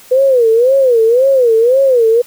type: tone with vibrato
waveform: sine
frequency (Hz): 493.9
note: B4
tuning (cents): 0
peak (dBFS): -6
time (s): 0.11-2.22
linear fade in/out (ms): 10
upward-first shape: sine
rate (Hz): 1.9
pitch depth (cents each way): 180
effects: white hiss -40 dBFS RMS until 2.26 s